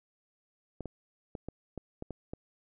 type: clicks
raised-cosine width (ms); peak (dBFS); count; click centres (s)
2; -25; 8; 0.807 / 0.857 / 1.352 / 1.486 / 1.777 / 2.024 / 2.107 / 2.335
effects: none